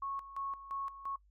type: tone with tremolo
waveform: sine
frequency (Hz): 1100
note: C#6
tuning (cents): -14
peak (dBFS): -36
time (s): 0.02-1.16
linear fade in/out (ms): 5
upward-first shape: square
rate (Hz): 2.9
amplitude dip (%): 75
effects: noise-tail reverb RT60 0.1 s tail -21 dB re dry + added 50 Hz sine -63 dBFS peak until 1.3 s